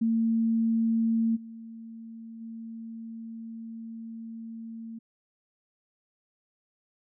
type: tone with level steps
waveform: sine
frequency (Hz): 226.7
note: A#3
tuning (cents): -48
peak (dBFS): -22 / -40 / -37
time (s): 0.01-4.99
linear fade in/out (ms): 10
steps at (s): 1.35 / 2.4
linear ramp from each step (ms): 20
effects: none